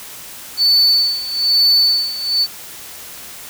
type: tone with tremolo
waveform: sine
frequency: 4491 Hz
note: C#8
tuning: 22 cents sharp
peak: -6 dBFS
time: 0.57-2.47 s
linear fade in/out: 50 ms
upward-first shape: sine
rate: 1.1 Hz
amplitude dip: 85%
effects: tanh soft clip ceiling -8 dBFS + white hiss -34 dBFS RMS until 3.49 s